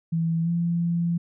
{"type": "tone with pitch glide", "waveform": "sine", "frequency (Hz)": [164.81, 170.43], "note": ["E3", "F3"], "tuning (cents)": [0, -42], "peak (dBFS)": -21, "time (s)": [0.12, 1.18], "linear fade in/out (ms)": 10, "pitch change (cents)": 58, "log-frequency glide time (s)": [0.43, 0.49], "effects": []}